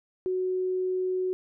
sine tone, 370 Hz, F#4, in tune, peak -25 dBFS, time 0.26-1.33 s, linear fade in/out 0 ms, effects none

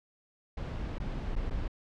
brown noise with dropouts, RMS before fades -34 dBFS, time 0.57-1.68 s, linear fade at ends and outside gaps 5 ms, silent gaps 0.984-1 / 1.355-1.362 / 1.5-1.507 s, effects low-pass 4000 Hz 12 dB/octave

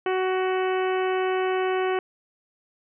harmonic tone, 373.5 Hz, F#4, 16 cents sharp, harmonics 1 / 2 / 3 / 4 / 5 / 6 / 7 / 8, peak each -23 / -29 / -33 / -35 / -37 / -39 / -40 / -41 dBFS, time 0.06-1.99 s, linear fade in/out 2 ms, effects none

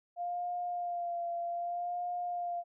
sine tone with vibrato, 698.5 Hz, F5, in tune, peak -33 dBFS, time 0.16-2.64 s, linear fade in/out 50 ms, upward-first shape sine, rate 0.64 Hz, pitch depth 27 cents each way, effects none

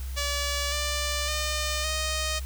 5% pulse tone with pitch steps, 575 / 590.1 / 605.7 / 621.6 Hz, D5 / D5 / D#5 / D#5, -37 / +8 / -47 / -2 cents, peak -16 dBFS, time 0.16-2.4 s, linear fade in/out 20 ms, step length 560 ms, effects added 65 Hz sine -31 dBFS peak until 2.45 s + white hiss -47 dBFS RMS until 2.45 s

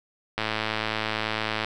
click train, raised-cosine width 0.3 ms, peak -10 dBFS, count 139, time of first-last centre 0.38-1.646 s, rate 109 Hz, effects none

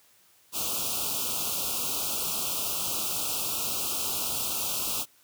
white band-stop noise, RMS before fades -30 dBFS, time 0.52-5.06 s, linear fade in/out 50 ms, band 1400 to 2500 Hz, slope 96 dB/octave, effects white hiss -61 dBFS RMS until 5.23 s + high-pass 60 Hz 12 dB/octave

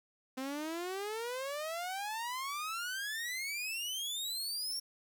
sawtooth exponential sweep, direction up, 256.6 to 5588 Hz, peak -33 dBFS, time 0.37-4.8 s, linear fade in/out 10 ms, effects 10-bit

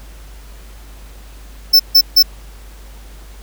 square tone bursts, 5300 Hz, E8, 9 cents sharp, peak -5 dBFS, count 3, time 1.73-2.228 s, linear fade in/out 10 ms, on 66 ms, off 150 ms, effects added 50 Hz sine -34 dBFS peak until 3.42 s + pink hiss -44 dBFS RMS until 3.42 s

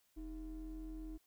triangle ring-modulated tone, 178.4 Hz, F3, 37 cents sharp, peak -38 dBFS, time 0.16-1.18 s, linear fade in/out 20 ms, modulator 136 Hz, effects tanh soft clip ceiling -36 dBFS + white hiss -75 dBFS RMS until 1.26 s

